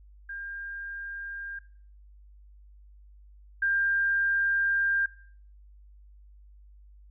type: tone pair in turn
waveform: sine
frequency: 1603 / 1595.8 Hz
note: G6 / G6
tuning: +38 / +30 cents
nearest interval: unison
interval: 8 cents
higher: first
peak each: -35 / -23 dBFS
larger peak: second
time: 0.29-1.59 / 3.62-5.06 s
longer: second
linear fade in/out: 5 ms
effects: noise-tail reverb RT60 0.5 s tail -17 dB re dry + added 50 Hz sine -50 dBFS peak until 7.1 s